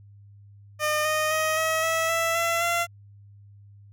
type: tone with pitch steps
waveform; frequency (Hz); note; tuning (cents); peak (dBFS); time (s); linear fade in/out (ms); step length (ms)
15% pulse; 607 / 617.6 / 628.4 / 639.4 / 650.6 / 661.9 / 673.5 / 685.3; D#5 / D#5 / D#5 / D#5 / E5 / E5 / E5 / F5; -43 / -13 / +17 / +47 / -23 / +7 / +37 / -33; -16; 0.79-2.87; 50; 260
effects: added 101 Hz sine -47 dBFS peak until 3.92 s